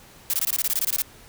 blue noise bursts, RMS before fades -23 dBFS, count 13, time 0.3-1.019 s, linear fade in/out 0 ms, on 35 ms, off 22 ms, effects pink hiss -49 dBFS RMS until 1.28 s

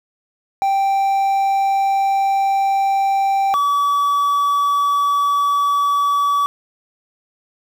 triangle tone pair in turn, 784 / 1143.3 Hz, G5 / D6, 0 / -47 cents, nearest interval perfect fifth, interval 653 cents, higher second, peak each -12 dBFS, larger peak neither, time 0.62-3.54 / 3.54-6.46 s, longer neither, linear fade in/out 0 ms, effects 7-bit

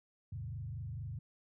sine tone with frequency modulation, 110.4 Hz, A2, 6 cents sharp, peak -39 dBFS, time 0.32-1.19 s, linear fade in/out 5 ms, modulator 24.4 Hz, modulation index 1.3, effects none

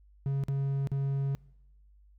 triangle tone with dropouts, 137.8 Hz, C#3, 10 cents flat, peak -25 dBFS, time 0.26-1.35 s, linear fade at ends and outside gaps 0 ms, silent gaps 0.437-0.484 / 0.872-0.917 s, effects noise-tail reverb RT60 1.0 s tail -25 dB re dry + added 50 Hz sine -56 dBFS peak until 2.18 s

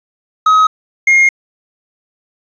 triangle tone pair in turn, 1270 / 2136 Hz, D#6 / C7, +35 / +35 cents, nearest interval major sixth, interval 900 cents, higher second, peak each -4 dBFS, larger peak neither, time 0.46-0.67 / 1.07-1.29 s, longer second, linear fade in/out 5 ms, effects resampled to 16000 Hz + 7-bit

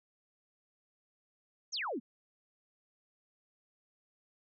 sine exponential sweep, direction down, 6830 to 200.8 Hz, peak -34 dBFS, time 1.72-2 s, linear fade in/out 20 ms, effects none

